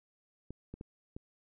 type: clicks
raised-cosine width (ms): 3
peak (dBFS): -30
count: 4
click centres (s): 0.506 / 0.74 / 0.811 / 1.165
effects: none